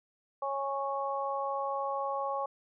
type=harmonic tone; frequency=275.9 Hz; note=C#4; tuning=8 cents flat; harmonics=2 / 3 / 4; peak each=-35 / -35 / -35 dBFS; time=0.42-2.46 s; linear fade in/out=5 ms; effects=none

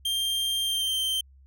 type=tone with pitch glide; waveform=45% pulse; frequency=3181 to 3128 Hz; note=G7 to G7; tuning=+25 to -4 cents; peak=-25 dBFS; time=0.05-1.21 s; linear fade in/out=5 ms; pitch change=-29 cents; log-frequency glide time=0.62-1 s; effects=added 67 Hz sine -51 dBFS peak until 1.46 s

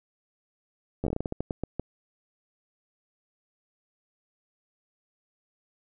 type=slowing click train; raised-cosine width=2 ms; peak=-16 dBFS; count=14; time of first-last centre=1.04-1.796 s; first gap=11 ms; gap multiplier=1.25; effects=none

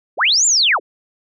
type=linear two-way sweep; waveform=sine; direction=up then down; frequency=252.2 to 7459 to 252.2 Hz; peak=-11 dBFS; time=0.17-0.8 s; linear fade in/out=50 ms; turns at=0.46 s; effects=none

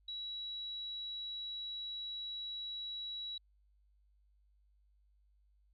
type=tone; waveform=sine; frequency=3900 Hz; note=B7; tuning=23 cents flat; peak=-40 dBFS; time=0.08-3.38 s; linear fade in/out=5 ms; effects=added 50 Hz sine -67 dBFS peak until 5.73 s

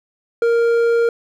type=tone with hard clipping; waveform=sine; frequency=466.2 Hz; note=A#4; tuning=in tune; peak=-14 dBFS; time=0.42-1.09 s; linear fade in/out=2 ms; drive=6 dB; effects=none

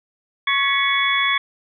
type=tone cluster; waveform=sine; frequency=1106 / 1687 / 1944 / 2218 / 3398 Hz; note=C#6 / G#6 / B6 / C#7 / G#7; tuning=-4 / +27 / -28 / 0 / +39 cents; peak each=-22 / -26 / -25 / -20 / -23 dBFS; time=0.47-1.38 s; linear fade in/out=5 ms; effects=none

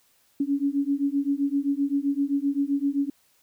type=beating tone pair; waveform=sine; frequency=277.2 / 284.9 Hz; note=C#4 / C#4; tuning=0 / +48 cents; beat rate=7.7 Hz; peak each=-25 dBFS; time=0.4-3.1 s; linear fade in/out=5 ms; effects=white hiss -64 dBFS RMS until 3.42 s

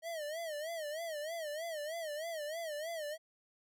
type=tone with vibrato; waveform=square; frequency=630 Hz; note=D#5; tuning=21 cents sharp; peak=-39 dBFS; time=0.02-3.18 s; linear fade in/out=50 ms; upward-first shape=sine; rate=3.2 Hz; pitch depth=130 cents each way; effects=none

